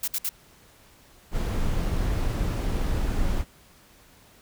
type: noise bursts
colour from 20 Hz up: blue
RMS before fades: -27 dBFS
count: 3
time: 0.03-0.292 s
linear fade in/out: 5 ms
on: 48 ms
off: 59 ms
type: noise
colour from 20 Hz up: brown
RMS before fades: -25 dBFS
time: 1.31-3.45 s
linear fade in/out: 50 ms
effects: pink hiss -55 dBFS RMS until 4.41 s